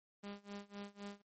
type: tone with tremolo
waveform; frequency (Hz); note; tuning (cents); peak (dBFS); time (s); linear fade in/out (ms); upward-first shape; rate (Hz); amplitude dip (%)
sawtooth; 202.3; G#3; -45; -40; 0.23-1.22; 10; sine; 3.9; 95
effects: MP3 32 kbps